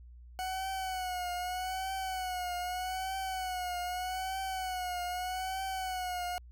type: tone with vibrato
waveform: 40% pulse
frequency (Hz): 740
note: F#5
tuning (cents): 0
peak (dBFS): -33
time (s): 0.39-6.38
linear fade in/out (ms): 0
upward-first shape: triangle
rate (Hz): 0.81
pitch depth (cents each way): 71
effects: added 60 Hz sine -49 dBFS peak until 6.51 s